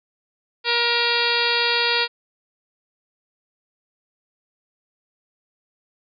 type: harmonic tone with a mistuned harmonic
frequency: 473.9 Hz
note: A#4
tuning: 28 cents sharp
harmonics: 1 / 2 / 3 / 4 / 5 / 6 / 7 / 8 / 9 / 10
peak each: -27 / -27 / -27 / -27 / -27 / -27 / -27 / -27 / -27 / -27 dBFS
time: 0.64-2.08 s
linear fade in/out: 50 ms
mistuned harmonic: 6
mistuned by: -56 cents
effects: none